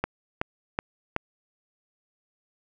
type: click train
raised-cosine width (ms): 0.5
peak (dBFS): -10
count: 4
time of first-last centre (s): 0.04-1.164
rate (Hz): 2.67
effects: none